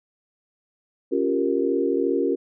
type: chord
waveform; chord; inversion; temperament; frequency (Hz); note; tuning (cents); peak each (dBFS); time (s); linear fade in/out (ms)
sine; G half-diminished seventh; second; equal; 277.2 / 349.2 / 392 / 466.2; Db4 / F4 / G4 / Bb4; 0 / 0 / 0 / 0; -25; 1.11-2.36; 20
effects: none